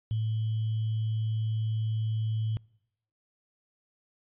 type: tone with sample-and-hold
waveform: sine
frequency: 110 Hz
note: A2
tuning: in tune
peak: -26 dBFS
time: 0.11-2.57 s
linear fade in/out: 0 ms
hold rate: 3150 Hz
effects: noise-tail reverb RT60 0.8 s tail -26 dB re dry + resampled to 8000 Hz